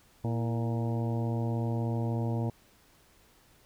harmonic tone with a mistuned harmonic, 116.54 Hz, A#2, in tune, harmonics 1 / 2 / 3 / 4 / 5 / 6 / 7 / 8, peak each -29 / -35 / -39 / -41 / -43 / -45 / -46 / -47 dBFS, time 0.24-2.5 s, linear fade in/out 5 ms, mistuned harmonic 3, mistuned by -65 cents, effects pink hiss -62 dBFS RMS until 3.65 s

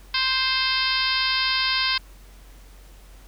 harmonic tone with a mistuned harmonic, 523.3 Hz, C5, in tune, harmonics 2 / 3 / 4 / 5 / 6 / 7 / 8 / 9 / 10, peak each -29 / -29 / -29 / -29 / -29 / -29 / -29 / -29 / -29 dBFS, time 0.14-1.98 s, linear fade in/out 5 ms, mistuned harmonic 10, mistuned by -48 cents, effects added 46 Hz sine -44 dBFS peak until 3.27 s + pink hiss -53 dBFS RMS until 3.27 s

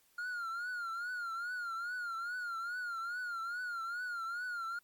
triangle tone with vibrato, 1412 Hz, F6, 19 cents sharp, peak -35 dBFS, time 0.18-4.79 s, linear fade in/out 5 ms, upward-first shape triangle, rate 2.4 Hz, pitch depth 110 cents each way, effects white hiss -70 dBFS RMS until 4.83 s + Opus 48 kbps

